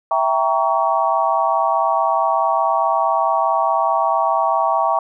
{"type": "chord", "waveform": "sine", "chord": "E diminished seventh", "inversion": "none", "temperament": "equal with one note detuned", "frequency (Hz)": [659.3, 784, 932.3, 1123.6], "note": ["E5", "G5", "Bb5", "Db6"], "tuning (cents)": [0, 0, 0, 23], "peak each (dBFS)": -20, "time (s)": [0.11, 4.99], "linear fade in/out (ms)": 2, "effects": []}